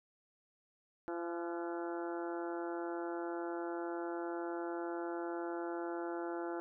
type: harmonic tone with a mistuned harmonic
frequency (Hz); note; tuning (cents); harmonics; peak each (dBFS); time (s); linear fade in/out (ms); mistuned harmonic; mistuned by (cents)
171; F3; -36; 2 / 3 / 4 / 5 / 6 / 7 / 8 / 9 / 10; -39 / -46 / -46 / -47 / -54 / -56 / -50 / -53 / -61; 1.08-6.6; 0; 9; -58
effects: none